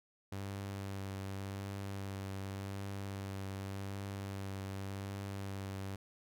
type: tone with vibrato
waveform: sawtooth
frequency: 98 Hz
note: G2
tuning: in tune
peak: -36 dBFS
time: 0.32-5.96 s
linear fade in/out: 5 ms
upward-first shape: triangle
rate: 0.87 Hz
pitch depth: 20 cents each way
effects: none